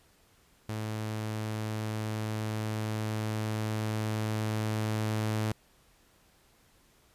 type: tone with level ramp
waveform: sawtooth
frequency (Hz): 108.5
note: A2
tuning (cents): -24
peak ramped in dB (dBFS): -29 to -24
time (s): 0.69-5.52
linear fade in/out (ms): 0
effects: pink hiss -64 dBFS RMS until 7.14 s + resampled to 32000 Hz